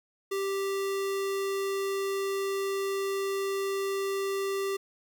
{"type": "tone", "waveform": "square", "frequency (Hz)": 392, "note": "G4", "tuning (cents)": 0, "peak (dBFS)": -29, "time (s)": [0.31, 4.77], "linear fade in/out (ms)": 10, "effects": ["11-bit"]}